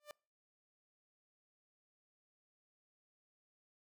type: tone with exponential growth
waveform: sawtooth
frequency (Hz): 594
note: D5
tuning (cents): +20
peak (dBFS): -40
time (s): 0-0.11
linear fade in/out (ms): 1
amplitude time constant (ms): 22
effects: noise-tail reverb RT60 0.4 s tail -26 dB re dry